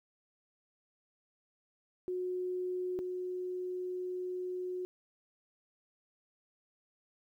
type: tone pair in turn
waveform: sine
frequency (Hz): 364.4 / 364.4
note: F#4 / F#4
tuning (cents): -26 / -26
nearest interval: unison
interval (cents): 0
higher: neither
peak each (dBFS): -33 / -35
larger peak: first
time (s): 2.08-2.99 / 2.99-4.85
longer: second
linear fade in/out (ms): 0
effects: 12-bit